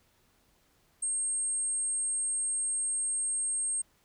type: tone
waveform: sine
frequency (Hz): 8500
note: C9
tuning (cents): +26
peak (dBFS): -26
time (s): 1.02-3.82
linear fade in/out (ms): 10
effects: tanh soft clip ceiling -27 dBFS + pink hiss -68 dBFS RMS until 4.04 s